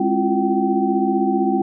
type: tone cluster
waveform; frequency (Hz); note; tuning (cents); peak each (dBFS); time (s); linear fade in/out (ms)
sine; 206.3 / 268.1 / 336.5 / 352 / 770; G#3 / C4 / E4 / F4 / G5; -11 / +42 / +36 / +14 / -31; -22; 0-1.62; 5
effects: none